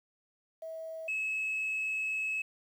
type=tone pair in turn; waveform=sine; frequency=646 / 2584 Hz; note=E5 / E7; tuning=-35 / -35 cents; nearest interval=2 octaves; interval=2400 cents; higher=second; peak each=-38 / -29 dBFS; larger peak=second; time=0.62-1.08 / 1.08-2.42 s; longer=second; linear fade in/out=5 ms; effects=tanh soft clip ceiling -28 dBFS + 10-bit